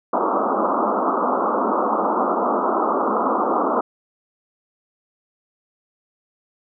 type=band-pass noise; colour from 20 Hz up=white; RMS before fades=-20 dBFS; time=0.13-3.81 s; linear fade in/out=5 ms; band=200 to 1300 Hz; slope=96 dB/octave; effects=none